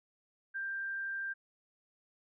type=tone; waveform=sine; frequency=1583 Hz; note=G6; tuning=17 cents sharp; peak=-35 dBFS; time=0.54-1.34 s; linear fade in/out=20 ms; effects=none